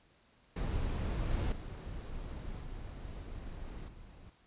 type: noise with level steps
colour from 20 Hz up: brown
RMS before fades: -34 / -32 / -42 / -44 / -52 dBFS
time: 0.56-4.3 s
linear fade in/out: 5 ms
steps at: 1.31 / 1.52 / 2.61 / 3.88 s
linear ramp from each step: 2 ms
effects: pink hiss -67 dBFS RMS until 4.46 s + resampled to 8000 Hz